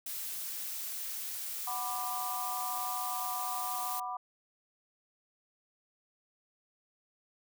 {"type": "noise", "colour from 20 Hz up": "blue", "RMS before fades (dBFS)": -39, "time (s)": [0.06, 4], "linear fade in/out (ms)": 5}
{"type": "chord", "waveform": "sine", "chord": "B minor", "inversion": "second", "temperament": "just", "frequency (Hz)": [740.8, 987.8, 1185.3], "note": ["F#5", "B5", "D6"], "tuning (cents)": [2, 0, 16], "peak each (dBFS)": [-39, -39, -40], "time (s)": [1.67, 4.17], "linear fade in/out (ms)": 5}
{"effects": []}